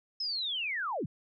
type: linear sweep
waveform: sine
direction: down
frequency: 5250 to 97.8 Hz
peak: -31 dBFS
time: 0.2-1.06 s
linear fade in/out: 5 ms
effects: none